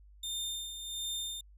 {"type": "tone with tremolo", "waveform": "sawtooth", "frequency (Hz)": 3618, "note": "A7", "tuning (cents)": 48, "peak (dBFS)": -31, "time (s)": [0.23, 1.41], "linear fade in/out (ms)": 5, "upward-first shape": "sine", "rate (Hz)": 1.4, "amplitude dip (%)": 55, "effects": ["added 50 Hz sine -54 dBFS peak until 1.57 s", "resampled to 32000 Hz"]}